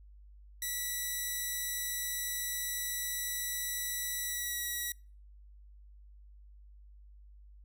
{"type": "tone with pitch glide", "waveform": "5% pulse", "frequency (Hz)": [1954, 1930.4], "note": ["B6", "B6"], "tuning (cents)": [-19, -40], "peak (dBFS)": -24, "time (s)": [0.62, 4.92], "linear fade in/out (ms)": 2, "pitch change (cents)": -21, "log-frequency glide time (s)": [4.24, 4.62], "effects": ["noise-tail reverb RT60 0.4 s tail -26 dB re dry", "added 50 Hz sine -52 dBFS peak until 7.64 s"]}